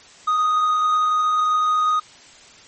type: tone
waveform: triangle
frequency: 1244.5 Hz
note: D#6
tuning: in tune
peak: -14 dBFS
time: 0.27-2 s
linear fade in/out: 10 ms
effects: white hiss -46 dBFS RMS until 2.67 s + MP3 32 kbps